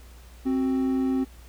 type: tone pair together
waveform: triangle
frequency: 263.5 / 372.6 Hz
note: C4 / F#4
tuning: +12 / +12 cents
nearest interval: tritone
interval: 600 cents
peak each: -20 / -30 dBFS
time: 0.45-1.25 s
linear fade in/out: 20 ms
effects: added 60 Hz sine -45 dBFS peak until 1.48 s + pink hiss -54 dBFS RMS until 1.48 s